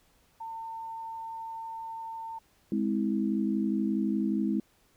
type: tone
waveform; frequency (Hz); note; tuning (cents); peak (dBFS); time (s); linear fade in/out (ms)
sine; 903; A5; +45; -36; 0.4-2.39; 10
type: chord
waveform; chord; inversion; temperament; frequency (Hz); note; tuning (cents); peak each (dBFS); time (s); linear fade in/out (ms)
sine; Ab augmented; none; just; 207.7 / 259.6 / 324.5; Ab3 / C4 / E4; 0 / -13 / -27; -28 / -32 / -31; 2.72-4.6; 2
effects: pink hiss -66 dBFS RMS until 4.96 s